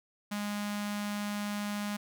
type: tone with notch filter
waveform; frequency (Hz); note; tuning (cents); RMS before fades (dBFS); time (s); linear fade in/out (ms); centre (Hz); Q
sawtooth; 206.4; G#3; -10; -35; 0.31-1.97; 10; 420; 0.96
effects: none